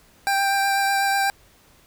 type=tone with vibrato; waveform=25% pulse; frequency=789 Hz; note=G5; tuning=11 cents sharp; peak=-15 dBFS; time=0.27-1.3 s; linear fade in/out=0 ms; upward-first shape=triangle; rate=8.1 Hz; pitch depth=16 cents each way; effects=pink hiss -55 dBFS RMS until 1.86 s